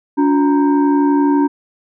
sine tone with frequency modulation, 286.1 Hz, D4, 45 cents flat, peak -10 dBFS, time 0.17-1.48 s, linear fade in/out 20 ms, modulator 644 Hz, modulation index 0.71, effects none

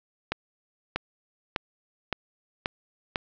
accelerating click train, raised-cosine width 0.3 ms, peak -10 dBFS, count 6, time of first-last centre 0.32-3.158 s, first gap 640 ms, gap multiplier 0.94, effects low-pass 5000 Hz 12 dB/octave

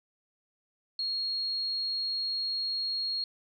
sine tone, 4285 Hz, C8, 40 cents sharp, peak -29 dBFS, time 0.99-3.24 s, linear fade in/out 2 ms, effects none

